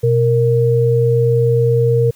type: tone pair together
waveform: sine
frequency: 123.47 / 464.7 Hz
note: B2 / A#4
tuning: 0 / -5 cents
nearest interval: octave + major seventh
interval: 2295 cents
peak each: -13 dBFS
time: 0.03-2.11 s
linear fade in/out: 10 ms
effects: white hiss -50 dBFS RMS until 2.15 s